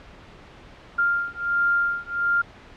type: beating tone pair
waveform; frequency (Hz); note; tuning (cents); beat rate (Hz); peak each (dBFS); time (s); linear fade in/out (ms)
sine; 1396.9 / 1398.3; F6 / F6; 0 / +2; 1.4; -23; 0.98-2.42; 10
effects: pink hiss -46 dBFS RMS until 2.76 s + low-pass 3000 Hz 12 dB/octave